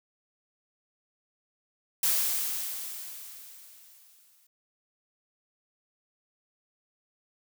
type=noise with exponential decay; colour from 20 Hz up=blue; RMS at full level=-24 dBFS; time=2.03-4.47 s; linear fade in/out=5 ms; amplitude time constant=530 ms; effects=none